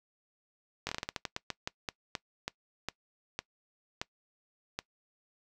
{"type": "slowing click train", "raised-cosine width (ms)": 0.2, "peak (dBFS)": -16, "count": 19, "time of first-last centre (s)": [0.87, 4.79], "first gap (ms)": 20, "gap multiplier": 1.24, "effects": ["noise-tail reverb RT60 0.1 s tail -22 dB re dry"]}